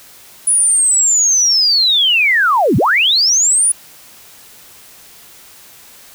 sine linear two-way sweep, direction down then up, 9956 to 91.5 to 9956 Hz, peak -9 dBFS, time 0.47-3.72 s, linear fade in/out 5 ms, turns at 2.77 s, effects white hiss -41 dBFS RMS until 6.14 s

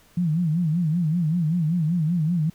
sine tone with vibrato, 164.81 Hz, E3, in tune, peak -19 dBFS, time 0.17-2.5 s, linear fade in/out 5 ms, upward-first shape sine, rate 5.2 Hz, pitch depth 150 cents each way, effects pink hiss -56 dBFS RMS until 2.54 s

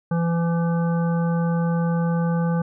harmonic tone, 168.6 Hz, E3, 39 cents sharp, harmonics 1 / 3 / 5 / 7 / 9, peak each -19 / -29 / -33 / -36 / -38 dBFS, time 0.11-2.62 s, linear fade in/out 5 ms, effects none

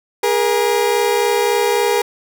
30% pulse tone pair together, 411.3 / 474.9 Hz, G#4 / A#4, -17 / +32 cents, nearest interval major second, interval 249 cents, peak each -14 dBFS, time 0.23-2.02 s, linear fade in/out 5 ms, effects none

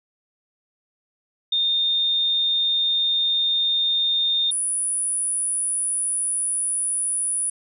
sine tone pair in turn, 3643 / 9807 Hz, A#7 / D#9, -41 / -26 cents, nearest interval octave + perfect fourth, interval 1715 cents, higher second, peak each -18 / -21 dBFS, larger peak first, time 1.52-4.51 / 4.51-7.5 s, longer neither, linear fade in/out 5 ms, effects none

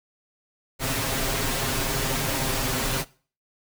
pink noise with comb filter, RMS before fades -26 dBFS, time 0.79-3.05 s, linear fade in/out 50 ms, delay 7.5 ms, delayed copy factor +0.8, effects noise-tail reverb RT60 0.4 s tail -20 dB re dry

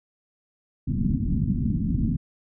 white low-pass noise, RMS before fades -24 dBFS, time 0.87-2.17 s, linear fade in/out 10 ms, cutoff 250 Hz, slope 48 dB/octave, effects none

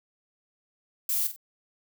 violet noise with echo, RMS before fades -27 dBFS, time 1.09-1.27 s, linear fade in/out 2 ms, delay 46 ms, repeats 2, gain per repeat -10 dB, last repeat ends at 1.362 s, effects none

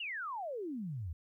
sine exponential sweep, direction down, 2960 to 75 Hz, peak -37 dBFS, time 0-1.13 s, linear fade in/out 5 ms, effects 13-bit

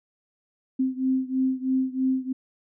sine beating tone pair, 260 / 263.1 Hz, C4 / C4, -11 / +10 cents, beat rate 3.1 Hz, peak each -24 / -26 dBFS, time 0.79-2.33 s, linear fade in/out 10 ms, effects none

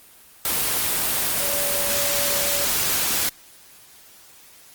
sine tone in noise, 572 Hz, D5, 46 cents flat, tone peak -29 dBFS, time 1.4-2.65 s, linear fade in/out 2 ms, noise white, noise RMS -22 dBFS, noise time 0.45-3.29 s, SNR -10 dB, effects white hiss -49 dBFS RMS until 4.74 s + Opus 24 kbps

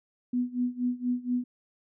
sine tone with tremolo, 246.9 Hz, B3, in tune, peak -23 dBFS, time 0.33-1.44 s, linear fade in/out 5 ms, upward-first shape sine, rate 4.2 Hz, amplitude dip 90%, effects none

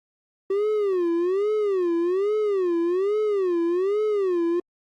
triangle tone with vibrato, 380.1 Hz, F#4, 47 cents sharp, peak -18 dBFS, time 0.5-4.6 s, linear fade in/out 5 ms, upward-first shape sine, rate 1.2 Hz, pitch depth 210 cents each way, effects Opus 24 kbps

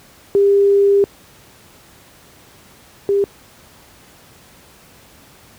sine tone pair in turn, 400 / 400 Hz, G4 / G4, +35 / +35 cents, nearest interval unison, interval 0 cents, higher neither, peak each -9 / -12 dBFS, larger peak first, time 0.35-1.04 / 3.09-3.24 s, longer first, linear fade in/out 0 ms, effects pink hiss -46 dBFS RMS until 5.58 s + high-pass 60 Hz 12 dB/octave

